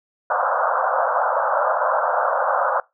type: band-pass noise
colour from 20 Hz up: pink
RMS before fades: -20 dBFS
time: 0.3-2.8 s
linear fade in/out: 2 ms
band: 520 to 1500 Hz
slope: 96 dB/octave
effects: noise-tail reverb RT60 0.2 s tail -21 dB re dry